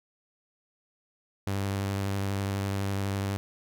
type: tone with vibrato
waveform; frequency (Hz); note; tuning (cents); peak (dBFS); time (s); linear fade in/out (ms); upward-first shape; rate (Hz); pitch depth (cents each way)
sawtooth; 98.6; G2; +11; -24; 1.47-3.37; 0; square; 12; 13
effects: none